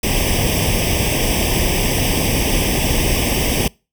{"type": "noise with comb filter", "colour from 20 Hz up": "pink", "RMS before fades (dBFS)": -17, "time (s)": [0.03, 3.68], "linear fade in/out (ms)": 5, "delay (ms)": 0.36, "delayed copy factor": 1, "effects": ["noise-tail reverb RT60 0.3 s tail -26 dB re dry"]}